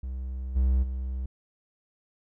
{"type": "tone with level steps", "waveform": "triangle", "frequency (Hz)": 64.3, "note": "C2", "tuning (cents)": -30, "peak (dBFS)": [-29, -18, -27], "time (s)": [0.03, 1.26], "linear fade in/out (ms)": 5, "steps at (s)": [0.55, 0.82], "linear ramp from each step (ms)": 20, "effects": []}